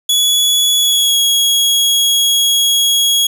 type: tone with pitch glide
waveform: sawtooth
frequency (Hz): 3394 to 3320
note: G#7 to G#7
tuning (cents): +37 to -1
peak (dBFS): -7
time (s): 0.09-3.27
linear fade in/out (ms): 5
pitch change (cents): -38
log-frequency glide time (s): 0.79-1.17
effects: none